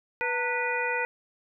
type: harmonic tone with a mistuned harmonic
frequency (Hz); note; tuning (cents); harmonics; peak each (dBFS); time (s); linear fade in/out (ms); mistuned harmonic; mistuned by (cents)
490.9; B4; -10; 1 / 2 / 3 / 4 / 5; -32 / -32 / -32 / -32 / -32; 0.21-1.05; 0; 2; -130
effects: none